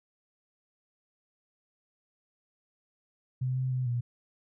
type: tone with pitch steps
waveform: sine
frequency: 128.2 / 129.6 / 127.7 / 120.7 Hz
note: C3 / C3 / C3 / B2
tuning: -35 / -16 / -42 / -39 cents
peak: -27 dBFS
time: 3.41-4.01 s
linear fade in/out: 10 ms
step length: 150 ms
effects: none